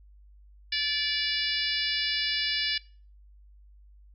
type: harmonic tone with a mistuned harmonic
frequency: 580 Hz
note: D5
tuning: 22 cents flat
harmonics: 3 / 4 / 5 / 6 / 7 / 8 / 9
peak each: -34 / -34 / -34 / -34 / -34 / -34 / -34 dBFS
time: 0.72-2.78 s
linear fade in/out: 5 ms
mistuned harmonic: 8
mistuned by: +30 cents
effects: noise-tail reverb RT60 0.4 s tail -22 dB re dry + added 50 Hz sine -51 dBFS peak until 4.14 s